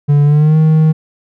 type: tone with pitch glide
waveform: triangle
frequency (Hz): 144.9 to 157.1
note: D3 to D#3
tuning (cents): -23 to +17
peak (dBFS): -4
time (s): 0.08-0.93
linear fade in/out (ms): 20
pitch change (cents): +140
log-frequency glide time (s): 0.24-0.57
effects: none